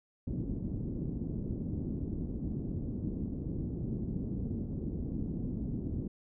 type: low-pass noise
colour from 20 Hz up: white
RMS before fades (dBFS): -36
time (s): 0.27-6.08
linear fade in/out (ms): 5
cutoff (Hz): 280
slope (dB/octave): 24
effects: none